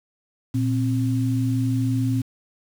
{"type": "tone pair together", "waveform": "sine", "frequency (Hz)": [117.4, 263], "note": ["A#2", "C4"], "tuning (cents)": [13, 9], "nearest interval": "octave + major second", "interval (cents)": 1396, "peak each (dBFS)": [-21, -23], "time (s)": [0.54, 2.22], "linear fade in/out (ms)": 10, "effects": ["7-bit"]}